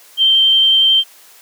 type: tone with vibrato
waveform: sine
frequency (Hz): 3136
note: G7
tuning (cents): 0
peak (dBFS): -8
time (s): 0.17-1.04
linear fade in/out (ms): 50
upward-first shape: triangle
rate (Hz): 11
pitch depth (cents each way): 9
effects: white hiss -44 dBFS RMS until 1.41 s + high-pass 400 Hz 12 dB/octave